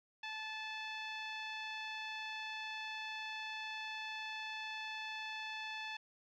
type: tone with low-pass filter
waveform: 10% pulse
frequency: 871 Hz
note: A5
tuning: 18 cents flat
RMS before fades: -44 dBFS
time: 0.23-5.97 s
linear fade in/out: 5 ms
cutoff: 3100 Hz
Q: 1.3
effects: none